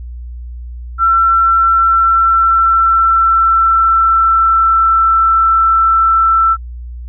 sine tone with pitch glide, 1347 to 1333.1 Hz, E6 to E6, +37 to +19 cents, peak -7 dBFS, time 0.98-6.57 s, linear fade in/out 50 ms, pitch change -18 cents, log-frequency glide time 1.68-5.15 s, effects added 60 Hz sine -24 dBFS peak until 7.08 s

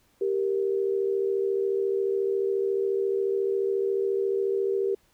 sine tone pair together, 392 / 466.2 Hz, G4 / A#4, 0 / 0 cents, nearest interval minor third, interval 300 cents, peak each -24 / -29 dBFS, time 0.21-4.95 s, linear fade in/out 5 ms, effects pink hiss -65 dBFS RMS until 5.13 s

